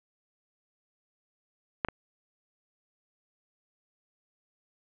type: clicks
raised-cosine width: 0.5 ms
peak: -11 / -18 dBFS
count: 2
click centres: 1.848 / 1.886 s
effects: resampled to 8000 Hz + 8-bit